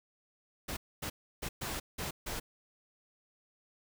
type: noise bursts at uneven times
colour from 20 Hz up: pink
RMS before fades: -38 dBFS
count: 6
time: 0.68-0.77 / 1.02-1.1 / 1.42-1.49 / 1.61-1.8 / 1.98-2.11 / 2.26-2.4 s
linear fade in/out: 10 ms
effects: none